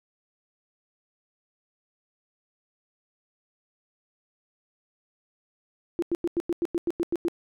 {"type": "tone bursts", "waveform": "sine", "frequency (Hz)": 341.7, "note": "F4", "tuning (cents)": -38, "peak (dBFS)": -22, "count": 11, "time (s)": [5.99, 7.283], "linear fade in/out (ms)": 0, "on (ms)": 33, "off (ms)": 93, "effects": []}